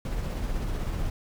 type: noise with tremolo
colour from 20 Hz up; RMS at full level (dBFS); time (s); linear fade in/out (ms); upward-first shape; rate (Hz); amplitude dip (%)
brown; -28; 0.05-1.1; 2; triangle; 16; 35
effects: none